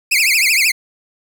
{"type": "tone with vibrato", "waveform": "sawtooth", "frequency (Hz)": 2349, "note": "D7", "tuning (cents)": 0, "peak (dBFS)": -8, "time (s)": [0.11, 0.72], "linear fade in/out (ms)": 10, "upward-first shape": "triangle", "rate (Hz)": 13, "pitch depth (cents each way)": 260, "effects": []}